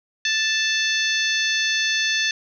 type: harmonic tone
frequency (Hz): 880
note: A5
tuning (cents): 0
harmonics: 2 / 3 / 4 / 5 / 6 / 7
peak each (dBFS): -23 / -26 / -25 / -28 / -32 / -29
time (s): 0.25-2.31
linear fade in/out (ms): 2
effects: none